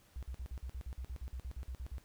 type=tone bursts; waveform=sine; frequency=63 Hz; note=B1; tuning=35 cents sharp; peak=-39 dBFS; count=16; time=0.16-1.982 s; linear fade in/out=0 ms; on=67 ms; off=50 ms; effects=pink hiss -66 dBFS RMS until 2.04 s